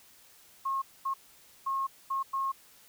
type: tone bursts at uneven times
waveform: sine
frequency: 1081 Hz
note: C#6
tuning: 44 cents flat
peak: -28 dBFS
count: 5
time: 0.65-0.82 / 1.05-1.14 / 1.66-1.87 / 2.1-2.23 / 2.33-2.52 s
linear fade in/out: 10 ms
effects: white hiss -58 dBFS RMS until 2.88 s